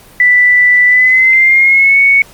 sine tone with pitch glide, 1978 to 2220 Hz, B6 to C#7, +2 to +2 cents, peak -4 dBFS, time 0.2-2.22 s, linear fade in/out 2 ms, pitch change +200 cents, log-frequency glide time 0.87-1.99 s, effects pink hiss -39 dBFS RMS until 2.33 s + Opus 24 kbps

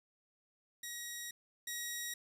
10% pulse tone pair in turn, 1900 / 1900 Hz, A#6 / A#6, +33 / +33 cents, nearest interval unison, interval 0 cents, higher neither, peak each -33 / -30 dBFS, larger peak second, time 0.83-1.31 / 1.67-2.14 s, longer first, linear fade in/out 5 ms, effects 10-bit

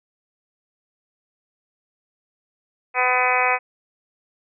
harmonic tone, 251.5 Hz, B3, 32 cents sharp, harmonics 2 / 3 / 4 / 5 / 6 / 7 / 8 / 9 / 10, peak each -27 / -23 / -24 / -26 / -29 / -29 / -25 / -25 / -24 dBFS, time 2.94-3.59 s, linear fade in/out 50 ms, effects none

